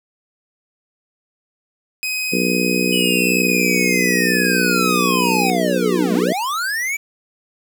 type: tone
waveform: sawtooth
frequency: 2516 Hz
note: D#7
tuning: 19 cents sharp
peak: -17 dBFS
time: 2.03-5.5 s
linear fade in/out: 0 ms
type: harmonic tone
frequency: 61 Hz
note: B1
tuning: 21 cents flat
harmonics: 3 / 4 / 5 / 6 / 7 / 8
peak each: -22 / -23 / -24 / -25 / -25 / -26 dBFS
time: 2.32-6.33 s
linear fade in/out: 10 ms
type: linear two-way sweep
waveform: square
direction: down then up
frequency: 2975 to 196 to 2337 Hz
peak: -20 dBFS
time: 2.92-6.97 s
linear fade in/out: 10 ms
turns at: 6.14 s
effects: 7-bit